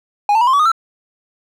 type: tone with pitch steps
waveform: triangle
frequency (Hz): 824 / 893.4 / 968.7 / 1050.2 / 1138.7 / 1234.6 / 1338.6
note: G#5 / A5 / B5 / C6 / C#6 / D#6 / E6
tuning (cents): -14 / +26 / -34 / +6 / +46 / -14 / +26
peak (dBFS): -8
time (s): 0.29-0.717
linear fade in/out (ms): 2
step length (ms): 61
effects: none